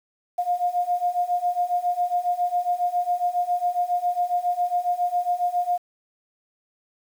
sine beating tone pair, 706 / 713.3 Hz, F5 / F5, +19 / +36 cents, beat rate 7.3 Hz, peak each -25 / -23 dBFS, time 0.38-5.78 s, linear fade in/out 10 ms, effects 8-bit

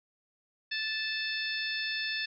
harmonic tone with a mistuned harmonic, 876 Hz, A5, 8 cents flat, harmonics 2 / 3 / 4 / 5 / 6, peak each -35 / -37 / -38 / -39 / -40 dBFS, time 0.71-2.26 s, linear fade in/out 10 ms, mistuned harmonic 4, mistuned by +31 cents, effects none

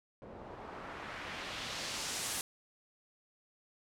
white noise with low-pass filter sweep, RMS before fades -42 dBFS, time 0.22-2.41 s, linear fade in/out 0 ms, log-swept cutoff 530 to 11000 Hz, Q 0.99, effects none

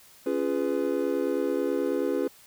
triangle chord, C# dominant seventh, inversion none, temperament just, 277.2 / 346.5 / 415.8 / 498.9 Hz, C#4 / E#4 / G#4 / B4, 0 / -14 / +2 / +17 cents, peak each -28 dBFS, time 0.26-2.28 s, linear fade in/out 5 ms, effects white hiss -54 dBFS RMS until 2.46 s

